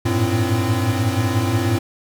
square tone cluster, 97.3 / 107.9 / 113.9 / 262.5 / 341.2 Hz, G2 / A2 / A#2 / C4 / F4, -12 / -33 / -40 / +6 / -40 cents, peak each -23 / -24 / -23 / -25 / -27 dBFS, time 0.05-1.79 s, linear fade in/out 10 ms, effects none

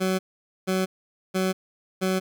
20% pulse tone bursts, 187.5 Hz, F#3, 23 cents sharp, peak -17 dBFS, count 4, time 0-2.2 s, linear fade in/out 20 ms, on 190 ms, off 480 ms, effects none

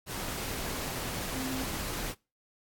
sine tone in noise, 261.6 Hz, C4, in tune, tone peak -34 dBFS, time 1.32-1.66 s, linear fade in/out 50 ms, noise pink, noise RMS -36 dBFS, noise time 0.06-2.15 s, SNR -1 dB, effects noise-tail reverb RT60 0.3 s tail -25 dB re dry + AAC 64 kbps

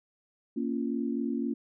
sine chord, Bb minor, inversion none, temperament equal with one note detuned, 233.1 / 277.2 / 344.4 Hz, Bb3 / Db4 / F4, 0 / 0 / -24 cents, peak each -31 / -32 / -36 dBFS, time 0.56-1.54 s, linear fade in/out 10 ms, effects none

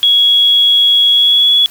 sine tone with pitch glide, 3336 to 3381 Hz, G#7 to G#7, +7 to +30 cents, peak -6 dBFS, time 0.03-1.66 s, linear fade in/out 0 ms, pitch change +23 cents, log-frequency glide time 1.1-1.5 s, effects white hiss -37 dBFS RMS until 1.7 s

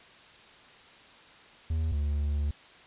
triangle tone pair in turn, 79.6 / 72.95 Hz, D#2 / D2, +40 / -11 cents, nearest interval major second, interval 151 cents, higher first, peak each -24 dBFS, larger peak neither, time 1.7-1.92 / 1.92-2.51 s, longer second, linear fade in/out 5 ms, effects white hiss -53 dBFS RMS until 2.86 s + resampled to 8000 Hz

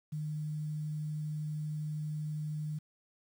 sine tone with quantisation, 152.1 Hz, D#3, 39 cents flat, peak -34 dBFS, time 0.12-2.79 s, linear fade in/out 10 ms, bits 10, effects none

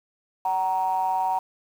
triangle ring-modulated tone, 90.8 Hz, F#2, 32 cents flat, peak -16 dBFS, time 0.45-1.39 s, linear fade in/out 5 ms, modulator 844 Hz, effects tanh soft clip ceiling -12 dBFS + 8-bit

